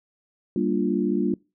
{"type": "chord", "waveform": "sine", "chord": "G minor seventh", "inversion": "none", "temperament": "equal", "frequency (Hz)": [196, 233.1, 293.7, 349.2], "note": ["G3", "Bb3", "D4", "F4"], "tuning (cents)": [0, 0, 0, 0], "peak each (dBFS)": -26, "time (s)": [0.56, 1.34], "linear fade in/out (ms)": 2, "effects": ["noise-tail reverb RT60 0.3 s tail -25 dB re dry"]}